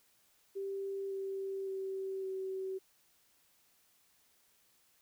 sine tone with pitch steps, 392 / 388.2 / 384.4 / 380.6 Hz, G4 / G4 / G4 / F#4, 0 / -17 / -34 / +49 cents, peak -36 dBFS, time 0.55-2.79 s, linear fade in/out 20 ms, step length 560 ms, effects white hiss -70 dBFS RMS until 5.01 s

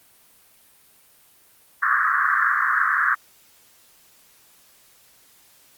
white band-pass noise, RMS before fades -20 dBFS, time 1.82-3.15 s, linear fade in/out 10 ms, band 1100 to 1800 Hz, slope 96 dB/octave, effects white hiss -55 dBFS RMS until 5.77 s + Opus 32 kbps

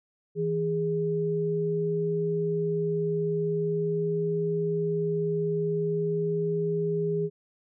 sine tone pair together, 162.58 / 411.8 Hz, E3 / G#4, -24 / -15 cents, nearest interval octave + major third, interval 1609 cents, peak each -29 / -26 dBFS, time 0.35-7.3 s, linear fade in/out 50 ms, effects none

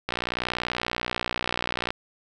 click train, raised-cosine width 0.3 ms, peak -10 dBFS, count 111, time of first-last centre 0.09-1.905 s, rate 60.6 Hz, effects none

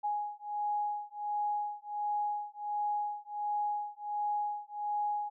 sine beating tone pair, 830.6 / 832 Hz, G#5 / G#5, 0 / +3 cents, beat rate 1.4 Hz, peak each -35 / -35 dBFS, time 0.03-5.3 s, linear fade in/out 20 ms, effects none

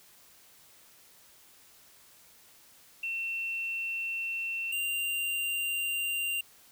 sine / square tone pair in turn, 2700 / 2782 Hz, E7 / F7, +41 / -7 cents, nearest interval minor second, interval 52 cents, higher second, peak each -31 / -30 dBFS, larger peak second, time 3.03-4.72 / 4.72-6.41 s, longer neither, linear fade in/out 5 ms, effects white hiss -58 dBFS RMS until 6.71 s

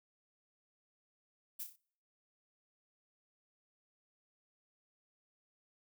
violet noise with echo, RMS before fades -42 dBFS, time 1.59-1.64 s, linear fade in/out 10 ms, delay 31 ms, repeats 4, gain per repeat -6 dB, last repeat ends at 1.764 s, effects noise-tail reverb RT60 0.6 s tail -26 dB re dry

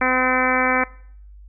harmonic tone, 255.8 Hz, C4, 39 cents flat, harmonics 1 / 2 / 3 / 4 / 5 / 6 / 7 / 8 / 9, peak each -25 / -25 / -25 / -25 / -25 / -25 / -25 / -25 / -25 dBFS, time 0.01-0.84 s, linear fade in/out 5 ms, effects noise-tail reverb RT60 0.6 s tail -22 dB re dry + added 50 Hz sine -40 dBFS peak until 1.48 s

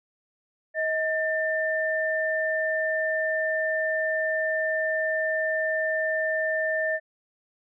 sine tone pair together, 632.9 / 1790 Hz, D#5 / A6, +29 / +29 cents, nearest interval octave + tritone, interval 1800 cents, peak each -26 dBFS, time 0.74-7 s, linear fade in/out 50 ms, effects none

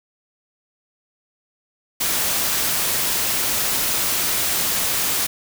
white noise, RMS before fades -21 dBFS, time 2-5.27 s, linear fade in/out 10 ms, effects none

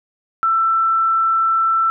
sine tone, 1334 Hz, E6, 20 cents sharp, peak -13 dBFS, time 0.43-1.9 s, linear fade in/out 0 ms, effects none

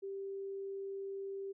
sine tone, 392 Hz, G4, in tune, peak -39 dBFS, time 0.02-1.53 s, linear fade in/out 20 ms, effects none

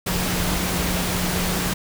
sine tone in noise, 180 Hz, F#3, 47 cents flat, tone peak -26 dBFS, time 0.06-1.74 s, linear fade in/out 10 ms, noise pink, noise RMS -24 dBFS, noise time 0.06-1.74 s, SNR -5 dB, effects none

